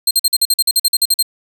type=tone bursts; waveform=20% pulse; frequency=4186 Hz; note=C8; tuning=in tune; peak=-4 dBFS; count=14; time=0.07-1.227 s; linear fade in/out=5 ms; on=39 ms; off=47 ms; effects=none

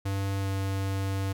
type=tone with pitch glide; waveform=square; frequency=98 to 97.15 Hz; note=G2 to G2; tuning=0 to -15 cents; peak=-28 dBFS; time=0.05-1.33 s; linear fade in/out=10 ms; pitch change=-15 cents; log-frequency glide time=0.4-0.47 s; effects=none

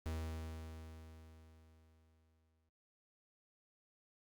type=tone with exponential decay; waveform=45% pulse; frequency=80 Hz; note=D#2; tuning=49 cents sharp; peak=-38 dBFS; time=0.06-2.69 s; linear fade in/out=0 ms; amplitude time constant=570 ms; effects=noise-tail reverb RT60 0.4 s tail -21 dB re dry + Opus 48 kbps

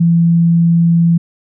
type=tone; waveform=sine; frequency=168.5 Hz; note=E3; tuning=38 cents sharp; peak=-7 dBFS; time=0-1.18 s; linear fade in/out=10 ms; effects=none

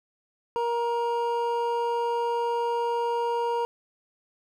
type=tone pair together; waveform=triangle; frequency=471 / 942 Hz; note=A#4 / A#5; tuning=+18 / +18 cents; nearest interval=octave; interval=1200 cents; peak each=-25 dBFS; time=0.56-3.65 s; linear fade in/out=0 ms; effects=none

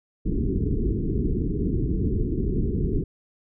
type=low-pass noise; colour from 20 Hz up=pink; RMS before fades=-24 dBFS; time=0.25-3.04 s; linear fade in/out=10 ms; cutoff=430 Hz; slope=96 dB/octave; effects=none

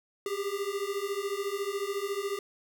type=beating tone pair; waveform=square; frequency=392 / 406 Hz; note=G4 / G#4; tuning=0 / -39 cents; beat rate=14 Hz; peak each=-35 / -34 dBFS; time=0.26-2.39 s; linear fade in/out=2 ms; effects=none

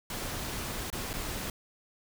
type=noise with dropouts; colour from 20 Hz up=pink; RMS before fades=-36 dBFS; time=0.1-1.5 s; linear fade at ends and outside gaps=2 ms; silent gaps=0.902-0.927 / 1.132-1.137 s; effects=none

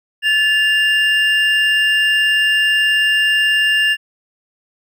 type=tone pair together; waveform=triangle; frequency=1738.4 / 2800 Hz; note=A6 / F7; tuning=-21 / +4 cents; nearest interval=minor sixth; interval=825 cents; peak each=-13 dBFS; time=0.22-3.97 s; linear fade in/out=50 ms; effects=none

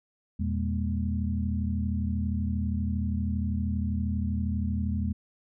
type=tone cluster; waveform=sine; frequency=82.5 / 119.8 / 204.3 / 236.9 Hz; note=E2 / A#2 / G#3 / A#3; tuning=+2 / +48 / -28 / +28 cents; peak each=-28 / -36 / -31 / -36 dBFS; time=0.39-5.13 s; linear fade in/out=10 ms; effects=none

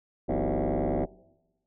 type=tone with frequency modulation; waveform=sine; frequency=165.6 Hz; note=E3; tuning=8 cents sharp; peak=-22 dBFS; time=0.28-1.06 s; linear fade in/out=20 ms; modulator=70.2 Hz; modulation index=7.8; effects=noise-tail reverb RT60 1.0 s tail -23 dB re dry + tanh soft clip ceiling -23 dBFS

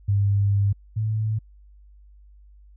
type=tone pair in turn; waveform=sine; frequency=100.4 / 108.79 Hz; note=G2 / A2; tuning=+42 / -19 cents; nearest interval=minor second; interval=139 cents; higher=second; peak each=-17 / -21 dBFS; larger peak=first; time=0.08-0.73 / 0.96-1.39 s; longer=first; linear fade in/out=10 ms; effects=added 50 Hz sine -47 dBFS peak until 2.76 s

